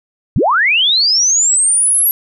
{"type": "linear sweep", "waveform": "sine", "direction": "up", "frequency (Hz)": [69.3, 11640], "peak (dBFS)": -9, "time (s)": [0.36, 2.11], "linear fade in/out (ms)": 0, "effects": []}